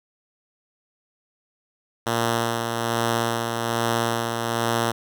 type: tone with tremolo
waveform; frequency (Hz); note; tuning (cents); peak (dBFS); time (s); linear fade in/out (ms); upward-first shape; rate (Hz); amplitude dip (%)
5% pulse; 116.3; A#2; -4; -9; 2.06-4.92; 10; sine; 1.2; 40
effects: none